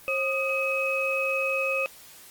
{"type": "tone cluster", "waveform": "sine", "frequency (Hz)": [537, 1238, 2552], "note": ["C5", "D#6", "D#7"], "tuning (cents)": [45, -9, 43], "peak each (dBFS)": [-28, -34, -26], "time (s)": [0.08, 1.86], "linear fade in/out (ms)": 0, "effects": ["white hiss -49 dBFS RMS until 2.3 s", "Opus 24 kbps"]}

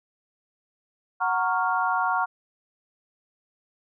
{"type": "chord", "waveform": "sine", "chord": "Gb major seventh", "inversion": "none", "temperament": "equal with one note detuned", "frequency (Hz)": [740, 928.6, 1108.7, 1396.9], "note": ["Gb5", "Bb5", "Db6", "F6"], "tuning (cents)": [0, -7, 0, 0], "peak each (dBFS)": -27, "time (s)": [1.2, 2.26], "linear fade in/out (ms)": 20, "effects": []}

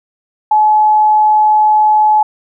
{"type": "tone", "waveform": "sine", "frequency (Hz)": 854, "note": "G#5", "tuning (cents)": 48, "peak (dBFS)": -6, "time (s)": [0.51, 2.23], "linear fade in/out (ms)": 5, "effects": []}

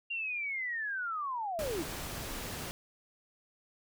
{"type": "linear sweep", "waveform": "sine", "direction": "down", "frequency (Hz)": [2794, 295.8], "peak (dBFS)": -33, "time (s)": [0.1, 1.83], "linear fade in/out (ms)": 10}
{"type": "noise", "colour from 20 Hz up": "pink", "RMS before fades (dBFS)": -40, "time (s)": [1.59, 2.71], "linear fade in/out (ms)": 0}
{"effects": []}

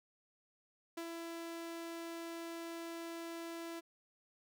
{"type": "tone with ADSR envelope", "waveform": "sawtooth", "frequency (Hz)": 334.2, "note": "E4", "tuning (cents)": 24, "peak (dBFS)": -36, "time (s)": [0.97, 3.81], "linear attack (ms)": 7, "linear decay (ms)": 65, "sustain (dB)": -3, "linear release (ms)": 24, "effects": []}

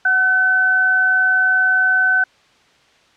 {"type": "tone pair together", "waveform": "sine", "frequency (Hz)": [740, 1517.2], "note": ["F#5", "F#6"], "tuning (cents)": [0, 43], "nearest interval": "octave", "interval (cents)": 1243, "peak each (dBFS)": [-24, -12], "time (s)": [0.05, 2.24], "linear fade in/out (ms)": 5, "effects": ["white hiss -53 dBFS RMS until 3.16 s", "low-pass 4000 Hz 12 dB/octave"]}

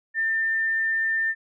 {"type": "tone", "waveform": "sine", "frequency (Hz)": 1796, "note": "A6", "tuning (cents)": 35, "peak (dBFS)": -21, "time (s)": [0.14, 1.35], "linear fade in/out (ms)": 50, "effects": []}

